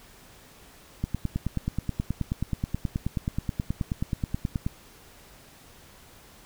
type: click train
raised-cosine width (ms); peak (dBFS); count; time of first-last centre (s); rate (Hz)
5; -14; 35; 1.04-4.665; 9.38
effects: pink hiss -52 dBFS RMS until 6.45 s